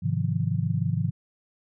sine chord, F minor seventh, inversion first, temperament just, 104.77 / 130.96 / 157.15 / 174.61 Hz, Ab2 / C3 / Eb3 / F3, +16 / +2 / +18 / 0 cents, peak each -28 / -28 / -28 / -30 dBFS, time 0.02-1.11 s, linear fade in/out 20 ms, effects none

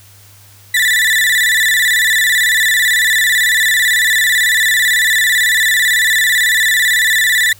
35% pulse tone with vibrato, 1864.7 Hz, A#6, in tune, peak -8 dBFS, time 0.74-7.53 s, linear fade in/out 5 ms, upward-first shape square, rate 18 Hz, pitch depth 88 cents each way, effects added 100 Hz sine -43 dBFS peak until 7.59 s + white hiss -44 dBFS RMS until 7.59 s

